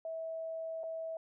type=tone with dropouts; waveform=sine; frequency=650 Hz; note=E5; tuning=24 cents flat; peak=-37 dBFS; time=0.05-1.17 s; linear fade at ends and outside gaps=2 ms; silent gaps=0.834-0.838 s; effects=none